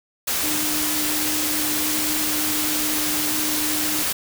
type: tone in noise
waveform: sine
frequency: 304.1 Hz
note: D#4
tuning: 40 cents flat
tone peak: -28 dBFS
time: 0.43-4.03 s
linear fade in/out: 10 ms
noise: white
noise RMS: -23 dBFS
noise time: 0.27-4.13 s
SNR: -8 dB
effects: none